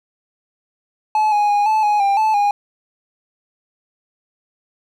triangle tone with pitch steps, 859 / 830 / 822 / 869 / 834 / 796 / 871 / 818 Hz, A5 / G#5 / G#5 / A5 / G#5 / G5 / A5 / G#5, -42 / -1 / -18 / -22 / +7 / +26 / -18 / -26 cents, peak -11 dBFS, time 1.15-2.51 s, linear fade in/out 2 ms, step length 170 ms, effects none

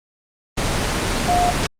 sine tone in noise, 711 Hz, F5, 31 cents sharp, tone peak -15 dBFS, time 1.28-1.51 s, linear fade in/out 10 ms, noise pink, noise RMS -20 dBFS, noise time 0.57-1.67 s, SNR +2 dB, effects low-pass 8000 Hz 12 dB/octave + Opus 32 kbps

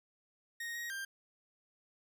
40% pulse tone with pitch steps, 1865 / 1885 / 1587 Hz, A#6 / A#6 / G6, 0 / +19 / +21 cents, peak -38 dBFS, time 0.6-1.05 s, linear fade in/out 5 ms, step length 150 ms, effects 13-bit

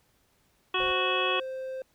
harmonic tone, 370 Hz, F#4, in tune, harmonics 1 / 2 / 3 / 4 / 5 / 7 / 8 / 9, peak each -32 / -37 / -30 / -37 / -39 / -30 / -38 / -32 dBFS, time 0.74-1.4 s, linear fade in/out 5 ms
brown noise, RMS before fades -47 dBFS, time 0.79-0.92 s, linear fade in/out 0 ms
triangle tone, 523.3 Hz, C5, in tune, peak -31 dBFS, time 0.8-1.82 s, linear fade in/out 2 ms
effects pink hiss -68 dBFS RMS until 1.94 s

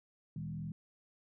sine tone with frequency modulation, 158.9 Hz, D#3, 37 cents sharp, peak -38 dBFS, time 0.36-0.72 s, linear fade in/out 2 ms, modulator 42.5 Hz, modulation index 1, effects none

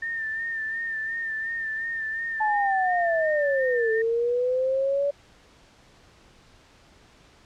sine tone with vibrato, 1800 Hz, A6, 39 cents sharp, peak -27 dBFS, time 0.02-4.02 s, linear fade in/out 5 ms, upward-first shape sine, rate 2.8 Hz, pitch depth 39 cents each way
sine linear two-way sweep, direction down then up, 867 to 440 to 573 Hz, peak -21 dBFS, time 2.4-5.11 s, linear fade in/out 10 ms, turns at 3.92 s
effects pink hiss -55 dBFS RMS until 7.45 s + low-pass 6000 Hz 12 dB/octave

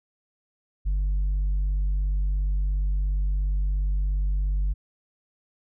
sine tone with tanh clipping, 48.55 Hz, G1, 16 cents flat, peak -22 dBFS, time 0.85-4.74 s, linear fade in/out 20 ms, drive 2 dB, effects none

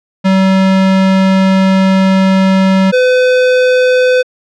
square tone pair in turn, 190.7 / 505.3 Hz, G3 / B4, -47 / +40 cents, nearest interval octave + perfect fourth, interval 1687 cents, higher second, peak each -7 dBFS, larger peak neither, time 0.24-2.92 / 2.92-4.23 s, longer first, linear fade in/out 20 ms, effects low-pass 4000 Hz 12 dB/octave

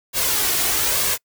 white noise with flanger, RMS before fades -20 dBFS, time 0.13-1.18 s, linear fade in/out 50 ms, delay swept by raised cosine 1.8 to 2.8 ms, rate 1.1 Hz, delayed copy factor +0.5, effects noise-tail reverb RT60 0.1 s tail -26 dB re dry

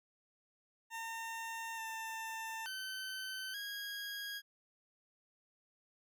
20% pulse tone with pitch steps, 910 / 895 / 1531 / 1641 Hz, A#5 / A5 / G6 / G#6, -42 / +29 / -41 / -21 cents, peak -36 dBFS, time 0.9-4.42 s, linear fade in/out 50 ms, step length 880 ms, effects none

